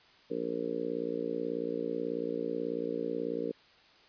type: harmonic tone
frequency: 58.27 Hz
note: A#1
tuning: in tune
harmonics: 3 / 4 / 5 / 6 / 7 / 8 / 9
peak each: -45 / -42 / -38 / -43 / -39 / -35 / -43 dBFS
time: 0.3-3.52 s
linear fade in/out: 10 ms
effects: white hiss -60 dBFS RMS until 4.08 s + resampled to 11025 Hz